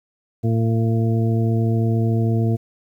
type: harmonic tone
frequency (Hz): 113.6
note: A#2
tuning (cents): -44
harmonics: 1 / 2 / 3 / 4 / 6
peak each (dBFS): -17 / -23 / -27 / -29 / -33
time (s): 0.43-2.57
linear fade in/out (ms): 20
effects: 9-bit